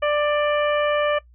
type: harmonic tone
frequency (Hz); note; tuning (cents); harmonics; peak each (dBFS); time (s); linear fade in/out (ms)
591; D5; +11; 1 / 2 / 3 / 4 / 5; -19 / -25 / -29 / -31 / -33; 0.02-1.19; 10
effects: noise-tail reverb RT60 0.1 s tail -20 dB re dry + added 60 Hz sine -48 dBFS peak until 1.34 s